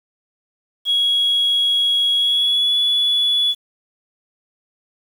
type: tone with pitch glide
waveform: sine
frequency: 3322 to 3417 Hz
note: G#7 to G#7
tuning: 0 to +49 cents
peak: -13 dBFS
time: 0.85-3.55 s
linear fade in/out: 50 ms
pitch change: +49 cents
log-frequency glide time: 2.16-2.76 s
effects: tanh soft clip ceiling -10 dBFS + 7-bit